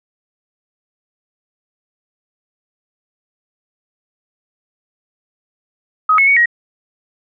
sine tone with pitch steps, 1264 / 2192 / 2233 / 1892 Hz, D#6 / C#7 / C#7 / A#6, +27 / -20 / +12 / +25 cents, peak -8 dBFS, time 6.09-6.458 s, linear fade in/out 5 ms, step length 92 ms, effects none

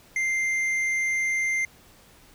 triangle tone with tanh clipping, 2093 Hz, C7, in tune, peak -24 dBFS, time 0.16-1.65 s, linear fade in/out 2 ms, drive 11 dB, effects pink hiss -54 dBFS RMS until 2.34 s

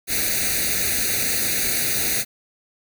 white noise with comb filter, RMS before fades -22 dBFS, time 0.07-2.25 s, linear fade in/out 50 ms, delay 0.47 ms, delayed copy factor +1, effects none

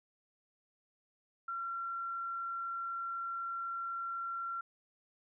sine tone, 1366 Hz, F6, 39 cents flat, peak -36 dBFS, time 1.48-4.61 s, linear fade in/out 5 ms, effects none

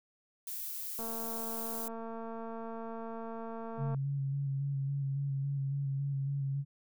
violet noise, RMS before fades -40 dBFS, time 0.47-1.88 s, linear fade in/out 2 ms
click train, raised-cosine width 1 ms, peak -30 dBFS, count 672, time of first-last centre 0.99-3.946 s, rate 227 Hz
sine tone with vibrato, 138.59 Hz, C#3, in tune, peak -31 dBFS, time 3.77-6.65 s, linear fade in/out 50 ms, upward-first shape square, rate 3.6 Hz, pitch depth 21 cents each way
effects none

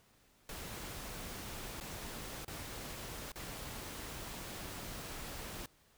pink noise with dropouts, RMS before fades -45 dBFS, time 0.49-5.66 s, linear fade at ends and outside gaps 2 ms, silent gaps 1.802-1.809 / 2.448-2.479 / 3.319-3.357 s, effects pink hiss -68 dBFS RMS until 5.97 s

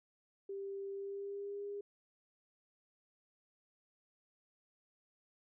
sine tone with pitch glide, 394.1 to 405.6 Hz, G4 to G#4, +9 to -41 cents, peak -40 dBFS, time 0.49-1.81 s, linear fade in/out 5 ms, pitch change +50 cents, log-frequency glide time 0.91-1.66 s, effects none

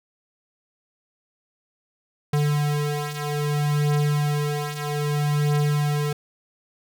square beating tone pair, 146.83 / 147.45 Hz, D3 / D3, 0 / +7 cents, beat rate 0.62 Hz, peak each -27 / -23 dBFS, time 2.33-6.13 s, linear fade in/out 5 ms, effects none

